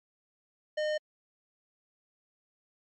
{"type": "tone with hard clipping", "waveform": "sine", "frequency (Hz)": 610, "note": "D#5", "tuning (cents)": -34, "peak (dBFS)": -30, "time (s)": [0.77, 0.98], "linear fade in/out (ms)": 10, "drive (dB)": 14, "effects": ["MP3 48 kbps"]}